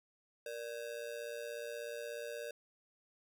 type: ring-modulated tone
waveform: square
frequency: 529 Hz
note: C5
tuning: 19 cents sharp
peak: -39 dBFS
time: 0.46-2.51 s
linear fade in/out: 2 ms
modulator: 58.3 Hz
effects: 13-bit